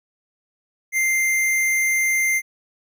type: tone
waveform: square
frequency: 2093 Hz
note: C7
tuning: in tune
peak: -18 dBFS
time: 0.92-2.42 s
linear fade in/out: 50 ms
effects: none